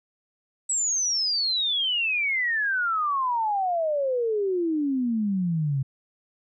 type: exponential sweep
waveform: sine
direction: down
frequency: 7902 to 131.1 Hz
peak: -22 dBFS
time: 0.69-5.83 s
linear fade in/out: 10 ms
effects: none